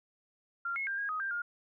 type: tone with pitch steps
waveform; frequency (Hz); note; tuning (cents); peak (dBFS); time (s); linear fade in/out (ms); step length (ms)
sine; 1386 / 2172 / 1592 / 1635 / 1255 / 1583 / 1417; F6 / C#7 / G6 / G#6 / D#6 / G6 / F6; -14 / -36 / +26 / -28 / +15 / +17 / +25; -32; 0.65-1.42; 5; 110
effects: none